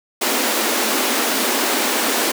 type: high-pass noise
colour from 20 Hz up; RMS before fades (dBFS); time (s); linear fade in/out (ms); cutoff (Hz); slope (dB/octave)
pink; -19; 0.21-2.32; 10; 220; 96
effects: none